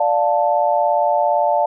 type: chord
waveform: sine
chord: D minor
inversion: none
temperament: just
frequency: 587.3 / 704.8 / 881 Hz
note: D5 / F5 / A5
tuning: 0 / +16 / +2 cents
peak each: -18 dBFS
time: 0-1.66 s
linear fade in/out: 5 ms
effects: none

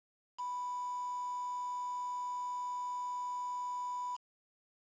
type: tone with quantisation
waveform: sine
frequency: 987.8 Hz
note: B5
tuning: in tune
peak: -36 dBFS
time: 0.38-4.17 s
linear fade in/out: 20 ms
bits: 8
effects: resampled to 16000 Hz

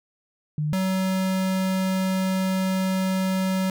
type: tone pair in turn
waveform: sine / square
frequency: 151 / 188.69 Hz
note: D3 / F#3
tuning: +48 / +34 cents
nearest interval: major third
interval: 386 cents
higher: second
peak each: -22 dBFS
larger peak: neither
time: 0.58-0.73 / 0.73-3.7 s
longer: second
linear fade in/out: 2 ms
effects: none

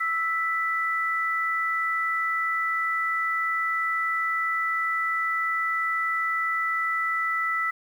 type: tone pair together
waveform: sine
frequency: 1318.5 / 1978 Hz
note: E6 / B6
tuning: 0 / +2 cents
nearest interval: perfect fifth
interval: 702 cents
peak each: -26 dBFS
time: 0-7.71 s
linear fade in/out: 10 ms
effects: 9-bit

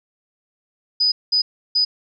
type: tone bursts at uneven times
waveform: sine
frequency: 4978 Hz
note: D#8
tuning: in tune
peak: -14 dBFS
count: 3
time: 1-1.12 / 1.32-1.42 / 1.75-1.85 s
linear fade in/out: 10 ms
effects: none

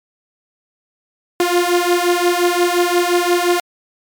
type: beating tone pair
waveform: sawtooth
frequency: 349.2 / 354.9 Hz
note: F4 / F4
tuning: 0 / +28 cents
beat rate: 5.7 Hz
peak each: -12 dBFS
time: 1.4-3.6 s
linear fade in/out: 2 ms
effects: MP3 96 kbps

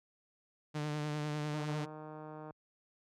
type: tone with vibrato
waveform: sawtooth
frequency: 150 Hz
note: D3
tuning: 37 cents sharp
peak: -31 dBFS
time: 0.74-1.86 s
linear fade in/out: 20 ms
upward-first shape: triangle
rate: 10 Hz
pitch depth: 34 cents each way
type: click train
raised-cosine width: 1 ms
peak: -34 dBFS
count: 150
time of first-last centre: 1.54-2.508 s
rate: 154 Hz
effects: high-pass 60 Hz 12 dB/octave + low-pass 7000 Hz 12 dB/octave

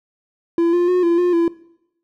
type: tone with pitch steps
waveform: triangle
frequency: 337.6 / 350.6 / 361.8 / 340.3 / 354.9 / 337.1 Hz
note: E4 / F4 / F#4 / F4 / F4 / E4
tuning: +41 / +7 / -39 / -45 / +28 / +39 cents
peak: -11 dBFS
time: 0.58-1.48 s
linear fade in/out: 2 ms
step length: 150 ms
effects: noise-tail reverb RT60 0.8 s tail -20 dB re dry

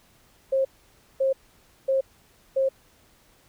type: tone bursts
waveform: sine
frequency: 535 Hz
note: C5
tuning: 38 cents sharp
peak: -19 dBFS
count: 4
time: 0.52-2.69 s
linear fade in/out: 10 ms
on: 130 ms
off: 550 ms
effects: pink hiss -59 dBFS RMS until 3.48 s

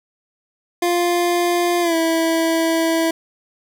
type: tone with pitch glide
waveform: 25% pulse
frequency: 349.2 to 327.7 Hz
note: F4 to E4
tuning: 0 to -10 cents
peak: -12 dBFS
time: 0.82-3.11 s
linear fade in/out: 5 ms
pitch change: -110 cents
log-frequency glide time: 1.81-1.95 s
effects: none

